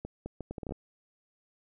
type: accelerating click train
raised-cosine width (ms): 2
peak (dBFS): -24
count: 10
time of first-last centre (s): 0.05-0.722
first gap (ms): 210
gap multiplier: 0.7
effects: none